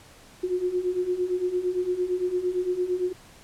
sine beating tone pair, 356 / 364.8 Hz, F4 / F#4, +33 / -24 cents, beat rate 8.8 Hz, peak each -29 / -25 dBFS, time 0.43-3.13 s, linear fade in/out 10 ms, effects pink hiss -51 dBFS RMS until 3.43 s + low-pass 11000 Hz 12 dB/octave

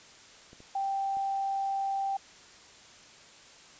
clicks, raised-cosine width 2 ms, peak -38 dBFS, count 3, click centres 0.531 / 0.604 / 1.17 s
sine tone, 784 Hz, G5, in tune, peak -28 dBFS, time 0.75-2.17 s, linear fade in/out 5 ms
effects white hiss -53 dBFS RMS until 3.79 s + resampled to 16000 Hz

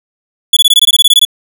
45% pulse tone bursts, 3420 Hz, A7, 50 cents flat, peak -3 dBFS, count 13, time 0.53-1.251 s, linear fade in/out 5 ms, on 37 ms, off 20 ms, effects none

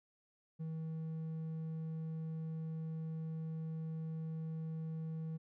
sine tone with hard clipping, 160.2 Hz, E3, 49 cents flat, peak -40 dBFS, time 0.59-5.38 s, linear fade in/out 20 ms, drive 3 dB, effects none

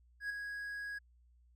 triangle tone with ADSR envelope, 1656 Hz, G#6, 5 cents flat, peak -32 dBFS, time 0.2-0.99 s, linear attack 100 ms, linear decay 5 ms, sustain -6 dB, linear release 14 ms, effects added 60 Hz sine -63 dBFS peak until 1.55 s

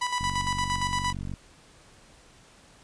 sawtooth tone with tremolo, 987.8 Hz, B5, in tune, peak -21 dBFS, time 0.01-1.13 s, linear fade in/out 10 ms, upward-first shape square, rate 8.7 Hz, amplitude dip 55%
click train, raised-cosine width 5 ms, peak -23 dBFS, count 54, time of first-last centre 0.21-1.338 s, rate 47 Hz
effects pink hiss -55 dBFS RMS until 2.83 s + resampled to 22050 Hz

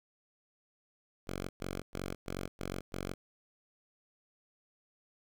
5% pulse tone bursts, 46.25 Hz, F#1, in tune, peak -26 dBFS, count 6, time 1.27-3.14 s, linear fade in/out 10 ms, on 220 ms, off 110 ms, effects none

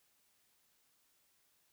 silence, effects white hiss -74 dBFS RMS until 1.72 s

